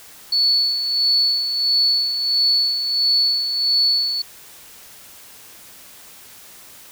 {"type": "tone with tremolo", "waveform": "sine", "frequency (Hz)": 4435, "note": "C#8", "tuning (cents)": 0, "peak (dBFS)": -13, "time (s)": [0.32, 4.22], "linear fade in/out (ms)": 5, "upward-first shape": "sine", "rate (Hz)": 1.5, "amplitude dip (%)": 55, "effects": ["white hiss -43 dBFS RMS until 6.91 s"]}